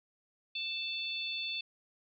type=harmonic tone; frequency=882 Hz; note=A5; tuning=4 cents sharp; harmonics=3 / 4 / 5; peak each=-38 / -38 / -42 dBFS; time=0.55-1.61 s; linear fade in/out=5 ms; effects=none